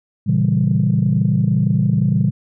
sine chord, A# diminished seventh, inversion none, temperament equal, 116.54 / 138.59 / 164.81 / 196 Hz, A#2 / C#3 / E3 / G3, 0 / 0 / 0 / 0 cents, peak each -18 dBFS, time 0.26-2.31 s, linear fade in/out 20 ms, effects tanh soft clip ceiling -5 dBFS

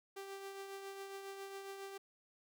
sawtooth tone with tremolo, 392 Hz, G4, in tune, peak -40 dBFS, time 0.16-1.98 s, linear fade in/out 10 ms, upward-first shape triangle, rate 7.3 Hz, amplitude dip 45%, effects none

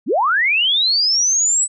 sine linear sweep, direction up, 164.81 to 8030 Hz, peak -13 dBFS, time 0.06-1.68 s, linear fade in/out 50 ms, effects none

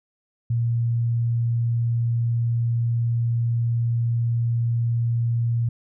sine tone, 117.3 Hz, A#2, 11 cents sharp, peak -19 dBFS, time 0.5-5.69 s, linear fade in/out 5 ms, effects none

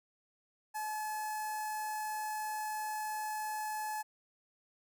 sawtooth tone with notch filter, 857 Hz, A5, 46 cents flat, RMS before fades -38 dBFS, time 0.74-4.03 s, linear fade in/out 20 ms, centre 3300 Hz, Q 0.62, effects none

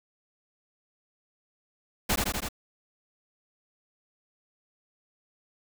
pink noise with echo, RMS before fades -25 dBFS, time 2.09-2.16 s, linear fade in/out 10 ms, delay 82 ms, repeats 4, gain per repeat -2 dB, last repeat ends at 2.488 s, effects none

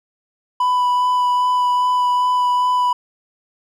triangle tone with vibrato, 992 Hz, B5, 7 cents sharp, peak -12 dBFS, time 0.6-2.93 s, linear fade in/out 5 ms, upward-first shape sine, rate 2.5 Hz, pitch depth 10 cents each way, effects none

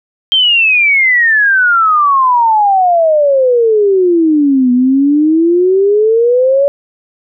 sine exponential two-way sweep, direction down then up, 3184 to 244.3 to 571 Hz, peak -6 dBFS, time 0.32-6.68 s, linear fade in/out 0 ms, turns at 4.72 s, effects none

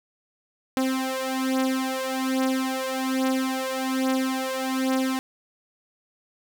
sawtooth beating tone pair, 261.6 / 262.8 Hz, C4 / C4, 0 / +8 cents, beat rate 1.2 Hz, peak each -22 / -23 dBFS, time 0.77-5.19 s, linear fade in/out 0 ms, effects none

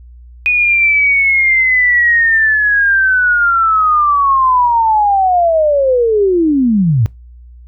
sine linear sweep, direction down, 2482 to 100 Hz, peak -8 dBFS, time 0.46-7.06 s, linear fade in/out 0 ms, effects noise-tail reverb RT60 0.2 s tail -21 dB re dry + added 60 Hz sine -34 dBFS peak until 7.67 s

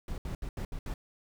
brown noise bursts at uneven times, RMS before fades -36 dBFS, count 6, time 0.08-0.18 / 0.25-0.35 / 0.42-0.49 / 0.57-0.65 / 0.72-0.79 / 0.86-0.94 s, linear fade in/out 2 ms, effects none

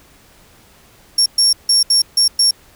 35% pulse tone bursts at uneven times, 5510 Hz, F8, 24 cents flat, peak -7 dBFS, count 6, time 1.18-1.26 / 1.38-1.53 / 1.69-1.83 / 1.9-2.02 / 2.17-2.28 / 2.39-2.51 s, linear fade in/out 5 ms, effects pink hiss -48 dBFS RMS until 2.75 s

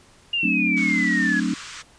sine exponential sweep, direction down, 2842 to 1661.2 Hz, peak -20 dBFS, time 0.33-1.4 s, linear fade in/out 5 ms
sine chord, D dominant seventh, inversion first, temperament equal with one note detuned, 185 / 220 / 261.6 / 298.8 Hz, F#3 / A3 / C4 / D4, 0 / 0 / 0 / +30 cents, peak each -26 dBFS, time 0.43-1.54 s, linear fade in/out 5 ms
pink band-pass noise, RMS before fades -38 dBFS, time 0.76-1.83 s, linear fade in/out 20 ms, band 1100 to 8200 Hz, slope 48 dB/octave
effects pink hiss -53 dBFS RMS until 1.98 s + resampled to 22050 Hz

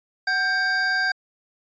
square tone pair together, 746.1 / 1581 Hz, F#5 / G6, +14 / +14 cents, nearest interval octave + minor second, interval 1300 cents, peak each -30 / -21 dBFS, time 0.27-1.12 s, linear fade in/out 5 ms, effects resampled to 16000 Hz

